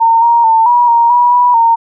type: tone with pitch steps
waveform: sine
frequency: 913 / 937 / 898 / 965 / 935 / 969 / 978 / 920 Hz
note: A#5 / A#5 / A5 / B5 / A#5 / B5 / B5 / A#5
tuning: -36 / +9 / +35 / -40 / +5 / -33 / -17 / -23 cents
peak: -5 dBFS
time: 0-1.76 s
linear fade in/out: 20 ms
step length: 220 ms
effects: none